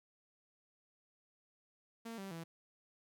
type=tone with pitch steps; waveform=sawtooth; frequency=228.7 / 194.55 / 165.5 Hz; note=A#3 / G3 / E3; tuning=-33 / -13 / +7 cents; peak=-40 dBFS; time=2.05-2.44 s; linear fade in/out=10 ms; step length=130 ms; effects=none